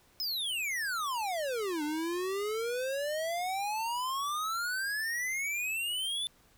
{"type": "exponential two-way sweep", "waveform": "square", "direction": "down then up", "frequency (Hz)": [5274, 293.7, 3549], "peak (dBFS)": -32, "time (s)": [0.2, 6.27], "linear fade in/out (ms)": 0, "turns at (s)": 1.83, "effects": ["pink hiss -64 dBFS RMS until 6.57 s"]}